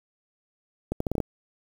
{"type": "accelerating click train", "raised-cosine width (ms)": 2, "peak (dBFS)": -13, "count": 7, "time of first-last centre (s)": [0.92, 1.203], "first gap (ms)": 84, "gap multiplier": 0.76, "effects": ["7-bit"]}